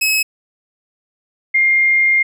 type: tone pair in turn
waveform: sawtooth / sine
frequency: 2568 / 2117 Hz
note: E7 / C7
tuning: -46 / +20 cents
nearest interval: minor third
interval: 334 cents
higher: first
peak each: -10 dBFS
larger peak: neither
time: 0.01-0.23 / 1.54-2.23 s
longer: second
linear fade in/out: 10 ms
effects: none

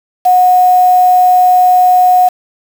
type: tone with quantisation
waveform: sine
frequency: 730 Hz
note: F#5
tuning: 24 cents flat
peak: -4 dBFS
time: 0.25-2.29 s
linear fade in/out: 10 ms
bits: 4
effects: none

